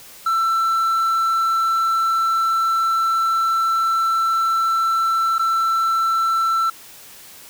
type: tone with dropouts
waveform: triangle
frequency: 1337 Hz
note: E6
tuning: 24 cents sharp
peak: -14 dBFS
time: 0.26-6.7 s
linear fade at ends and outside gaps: 5 ms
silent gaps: 5.383-5.393 s
effects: white hiss -42 dBFS RMS until 7.49 s